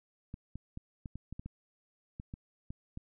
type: clicks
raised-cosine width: 5 ms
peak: -29 dBFS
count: 12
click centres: 0.341 / 0.556 / 0.774 / 1.058 / 1.156 / 1.326 / 1.395 / 1.46 / 2.199 / 2.339 / 2.705 / 2.974 s
effects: none